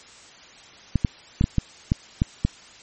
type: clicks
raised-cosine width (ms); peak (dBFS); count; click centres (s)
5; -6; 8; 0.957 / 1.048 / 1.411 / 1.441 / 1.583 / 1.919 / 2.219 / 2.45
effects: white hiss -47 dBFS RMS until 2.82 s + MP3 32 kbps